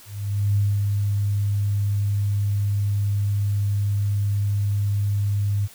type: tone with ADSR envelope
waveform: sine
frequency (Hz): 101.6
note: G#2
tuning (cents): -38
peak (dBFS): -16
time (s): 0.05-5.68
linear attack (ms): 510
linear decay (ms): 230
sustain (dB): -3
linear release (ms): 32
effects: white hiss -47 dBFS RMS until 5.74 s